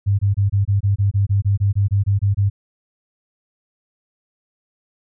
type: tone bursts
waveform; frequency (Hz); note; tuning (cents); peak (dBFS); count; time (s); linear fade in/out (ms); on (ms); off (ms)
sine; 100; G2; +35; -13; 16; 0.06-2.5; 20; 130; 24
effects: none